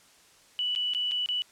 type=tone with dropouts; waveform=sine; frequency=2960 Hz; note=F#7; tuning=in tune; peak=-26 dBFS; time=0.59-1.42 s; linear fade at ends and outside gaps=0 ms; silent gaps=0.751-0.76 / 0.936-0.948 / 1.112-1.118 / 1.26-1.288 s; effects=white hiss -58 dBFS RMS until 1.51 s + low-pass 9000 Hz 12 dB/octave